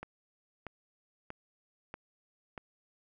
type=click train; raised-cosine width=0.5 ms; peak=-26 dBFS; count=5; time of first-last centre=0.03-2.578 s; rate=1.57 Hz; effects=none